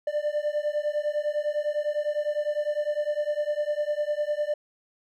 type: beating tone pair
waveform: triangle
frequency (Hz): 590 / 599.9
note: D5 / D5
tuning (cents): +8 / +37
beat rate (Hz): 9.9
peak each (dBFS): -26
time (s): 0.07-4.54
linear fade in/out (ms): 5
effects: none